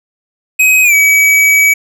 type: tone with pitch glide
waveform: square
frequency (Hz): 2528 to 2278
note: D#7 to C#7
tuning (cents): +27 to +47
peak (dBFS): -6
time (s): 0.59-1.74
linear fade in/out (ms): 10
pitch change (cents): -180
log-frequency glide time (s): 0.83-0.94
effects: none